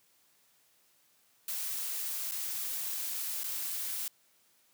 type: noise with dropouts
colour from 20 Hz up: blue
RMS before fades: -36 dBFS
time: 1.48-4.08 s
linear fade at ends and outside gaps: 2 ms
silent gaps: 2.313-2.319 / 3.435-3.441 s
effects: white hiss -68 dBFS RMS until 4.73 s + high-pass 100 Hz 12 dB/octave